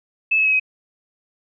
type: tone with pitch steps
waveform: sine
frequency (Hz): 2612 / 2585 / 2558 / 2532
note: E7 / E7 / D#7 / D#7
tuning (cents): -17 / -34 / +47 / +30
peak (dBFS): -14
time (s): 0.31-0.598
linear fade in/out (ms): 10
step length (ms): 72
effects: none